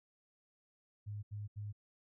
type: tone bursts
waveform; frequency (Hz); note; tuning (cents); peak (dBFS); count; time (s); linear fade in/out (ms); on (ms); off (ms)
sine; 103.83; G#2; 0; -40; 3; 1.06-1.728; 20; 170; 79
effects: none